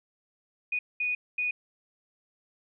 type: tone bursts at uneven times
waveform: sine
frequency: 2472 Hz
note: D#7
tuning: 12 cents flat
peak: -26 dBFS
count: 3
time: 0.72-0.79 / 1-1.15 / 1.38-1.51 s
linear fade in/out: 5 ms
effects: none